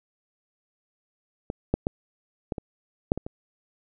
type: clicks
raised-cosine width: 2 ms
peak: -16 / -8 / -11 / -14 / -19 / -6 / -17 / -21 dBFS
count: 8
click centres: 1.501 / 1.74 / 1.869 / 2.522 / 2.582 / 3.119 / 3.176 / 3.265 s
effects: none